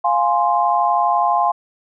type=chord; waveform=sine; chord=F minor; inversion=none; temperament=equal; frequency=698.5 / 830.6 / 1046.5 Hz; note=F5 / Ab5 / C6; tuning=0 / 0 / 0 cents; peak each=-18 dBFS; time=0.04-1.52 s; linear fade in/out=10 ms; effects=none